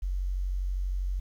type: tone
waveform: sine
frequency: 46.26 Hz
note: F#1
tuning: in tune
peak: -27 dBFS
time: 0.02-1.2 s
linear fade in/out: 10 ms
effects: 10-bit